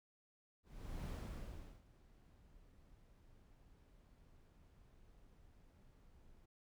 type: noise with ADSR envelope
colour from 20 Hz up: brown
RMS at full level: -43 dBFS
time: 0.63-6.46 s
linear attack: 440 ms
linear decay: 740 ms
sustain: -22 dB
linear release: 8 ms
effects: none